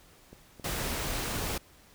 click train, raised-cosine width 2 ms, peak -33 dBFS, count 4, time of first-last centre 0.33-1.132 s, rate 3.74 Hz
pink noise, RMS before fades -33 dBFS, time 0.64-1.58 s, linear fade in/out 5 ms
effects pink hiss -58 dBFS RMS until 1.94 s

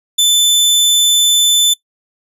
sawtooth tone, 3520 Hz, A7, in tune, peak -5 dBFS, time 0.18-1.74 s, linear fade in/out 10 ms, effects noise-tail reverb RT60 0.1 s tail -21 dB re dry + resampled to 32000 Hz

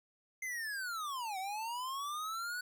square linear two-way sweep, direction down then up, 2093 to 740 to 1491 Hz, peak -38 dBFS, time 0.42-2.61 s, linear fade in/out 5 ms, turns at 1.38 s, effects none

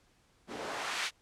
white noise with band-pass filter sweep, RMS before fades -37 dBFS, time 0.47-1.11 s, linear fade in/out 50 ms, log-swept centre 280 to 2600 Hz, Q 0.93, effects pink hiss -68 dBFS RMS until 1.21 s + low-pass 9000 Hz 12 dB/octave

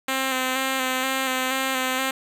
5% pulse tone with vibrato, 261.6 Hz, C4, in tune, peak -11 dBFS, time 0.08-2.11 s, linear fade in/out 5 ms, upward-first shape square, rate 2.1 Hz, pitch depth 23 cents each way, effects none

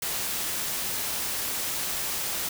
white noise, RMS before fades -30 dBFS, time 0.02-2.49 s, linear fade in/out 5 ms, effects none

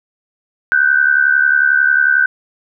sine tone pair together, 1484 / 1555.1 Hz, F#6 / G6, +5 / -14 cents, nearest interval minor second, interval 81 cents, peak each -12 dBFS, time 0.72-2.26 s, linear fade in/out 0 ms, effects none

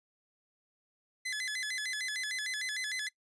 sawtooth tone with vibrato, 1864.7 Hz, A#6, in tune, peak -30 dBFS, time 1.25-3.09 s, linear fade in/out 10 ms, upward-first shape square, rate 6.6 Hz, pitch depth 150 cents each way, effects noise-tail reverb RT60 0.1 s tail -22 dB re dry + resampled to 22050 Hz

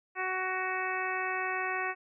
harmonic tone, 372.9 Hz, F#4, 14 cents sharp, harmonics 1 / 2 / 3 / 4 / 5 / 6 / 7, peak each -39 / -37 / -37 / -38 / -36 / -40 / -40 dBFS, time 0.15-1.95 s, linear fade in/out 50 ms, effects none

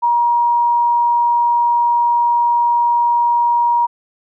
sine tone, 950 Hz, A#5, 33 cents sharp, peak -11 dBFS, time 0.02-3.87 s, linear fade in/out 20 ms, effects none

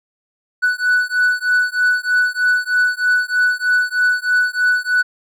triangle beating tone pair, 1483 / 1486.2 Hz, F#6 / F#6, +4 / +7 cents, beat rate 3.2 Hz, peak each -15 dBFS, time 0.62-5.03 s, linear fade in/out 20 ms, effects none

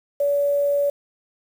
sine tone with quantisation, 571 Hz, D5, 49 cents flat, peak -17 dBFS, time 0.2-0.9 s, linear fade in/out 5 ms, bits 7, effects none

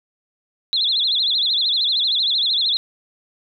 sine tone with vibrato, 3750 Hz, A#7, 10 cents sharp, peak -16 dBFS, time 0.73-2.77 s, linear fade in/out 0 ms, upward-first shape sine, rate 13 Hz, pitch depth 200 cents each way, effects none

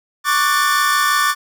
45% pulse chord, D major seventh, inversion third, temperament equal with one note detuned, 1108.7 / 1174.7 / 1480 / 1780.5 Hz, C#6 / D6 / F#6 / A6, 0 / 0 / 0 / +20 cents, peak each -21 / -17 / -22 / -19 dBFS, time 0.24-1.35 s, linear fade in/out 50 ms, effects none

